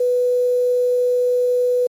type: tone with quantisation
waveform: sine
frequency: 494.5 Hz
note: B4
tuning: 2 cents sharp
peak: -14 dBFS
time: 0-1.87 s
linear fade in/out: 5 ms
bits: 7
effects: MP3 64 kbps